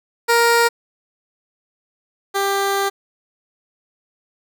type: tone pair in turn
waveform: 15% pulse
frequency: 468.3 / 395.4 Hz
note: A#4 / G4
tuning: +8 / +15 cents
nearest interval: minor third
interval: 293 cents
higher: first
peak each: -6 / -11 dBFS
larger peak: first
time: 0.28-0.69 / 2.34-2.9 s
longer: second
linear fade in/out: 20 ms
effects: none